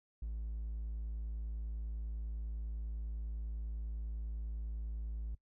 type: tone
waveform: triangle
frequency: 55 Hz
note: A1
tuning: in tune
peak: -35 dBFS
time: 0.22-5.35 s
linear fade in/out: 5 ms
effects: noise-tail reverb RT60 0.1 s tail -22 dB re dry + tanh soft clip ceiling -31 dBFS